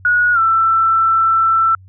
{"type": "tone with pitch glide", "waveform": "sine", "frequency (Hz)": [1455, 1334.2], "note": ["F#6", "E6"], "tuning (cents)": [-29, 20], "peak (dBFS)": -10, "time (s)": [0.05, 1.75], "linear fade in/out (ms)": 2, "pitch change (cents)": -151, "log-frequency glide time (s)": [0.33, 0.39], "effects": ["added 94 Hz sine -39 dBFS peak until 1.88 s"]}